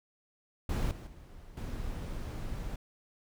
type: noise with level steps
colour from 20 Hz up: brown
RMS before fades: -30 / -43 / -50 / -38 dBFS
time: 0.69-2.76 s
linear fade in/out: 5 ms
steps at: 0.91 / 1.07 / 1.57 s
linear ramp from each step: 2 ms
effects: none